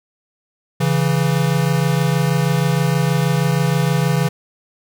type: tone pair together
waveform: square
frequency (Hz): 138.59 / 164.91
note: C#3 / E3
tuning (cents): 0 / +1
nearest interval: minor third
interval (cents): 301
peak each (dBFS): -18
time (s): 0.8-4.29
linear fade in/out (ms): 10
effects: none